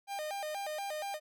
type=tone with vibrato; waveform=45% pulse; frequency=698.5 Hz; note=F5; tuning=in tune; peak=-36 dBFS; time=0.07-1.2 s; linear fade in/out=50 ms; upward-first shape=square; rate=4.2 Hz; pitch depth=230 cents each way; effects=none